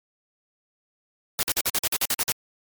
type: noise bursts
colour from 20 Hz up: white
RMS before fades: -23 dBFS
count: 11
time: 1.39-2.32 s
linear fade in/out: 0 ms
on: 40 ms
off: 49 ms
effects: MP3 96 kbps